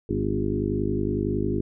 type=harmonic tone with a mistuned harmonic; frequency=50.9 Hz; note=G#1; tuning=34 cents flat; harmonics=1 / 2 / 3 / 4 / 5 / 6 / 7 / 8; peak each=-33 / -30 / -34 / -31 / -31 / -32 / -29 / -31 dBFS; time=0.09-1.61 s; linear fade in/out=5 ms; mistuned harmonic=6; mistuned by=-30 cents; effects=none